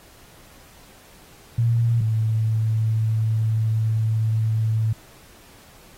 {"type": "tone pair in turn", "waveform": "sine", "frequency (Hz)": [116.54, 110.65], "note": ["A#2", "A2"], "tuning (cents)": [0, 10], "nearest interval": "minor second", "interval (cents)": 90, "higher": "first", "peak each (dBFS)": [-16, -18], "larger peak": "first", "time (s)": [[1.58, 2.01], [2.01, 4.93]], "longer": "second", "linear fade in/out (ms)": 5, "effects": ["pink hiss -50 dBFS RMS until 5.97 s", "AAC 48 kbps"]}